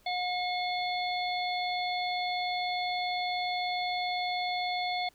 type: harmonic tone with a mistuned harmonic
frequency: 722 Hz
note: F#5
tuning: 43 cents flat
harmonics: 1 / 3 / 5 / 6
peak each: -31 / -36 / -38 / -39 dBFS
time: 0.06-5.09 s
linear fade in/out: 5 ms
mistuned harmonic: 5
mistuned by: -64 cents
effects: pink hiss -64 dBFS RMS until 5.14 s